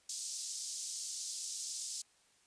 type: band-pass noise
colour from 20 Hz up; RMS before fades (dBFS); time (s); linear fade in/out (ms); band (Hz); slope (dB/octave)
white; -42; 0.09-2.02; 5; 4800 to 8300; 24
effects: white hiss -69 dBFS RMS until 2.46 s + resampled to 22050 Hz